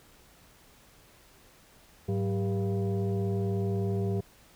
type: tone with frequency modulation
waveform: sine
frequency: 104.3 Hz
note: G#2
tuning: 8 cents sharp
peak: -26 dBFS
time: 2.08-4.21 s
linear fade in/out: 10 ms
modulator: 292 Hz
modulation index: 1.1
effects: pink hiss -58 dBFS RMS until 4.55 s